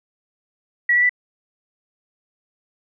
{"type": "tone with pitch steps", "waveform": "sine", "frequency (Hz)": [1931, 1953.4, 1976.1], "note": ["B6", "B6", "B6"], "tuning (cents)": [-39, -20, 0], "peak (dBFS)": -13, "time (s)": [0.89, 1.094], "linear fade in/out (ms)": 5, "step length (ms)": 68, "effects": []}